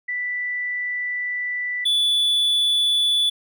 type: tone pair in turn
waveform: sine / triangle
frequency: 1975.5 / 3456 Hz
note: B6 / A7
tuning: 0 / -32 cents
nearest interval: minor seventh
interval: 968 cents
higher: second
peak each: -23 / -15 dBFS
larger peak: second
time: 0.08-1.85 / 1.85-3.3 s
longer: first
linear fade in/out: 10 ms
effects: none